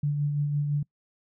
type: tone with tremolo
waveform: sine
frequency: 145.8 Hz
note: D3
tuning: 12 cents flat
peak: -22 dBFS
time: 0.03-0.83 s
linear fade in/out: 5 ms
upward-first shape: sine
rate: 5.9 Hz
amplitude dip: 35%
effects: noise-tail reverb RT60 0.1 s tail -25 dB re dry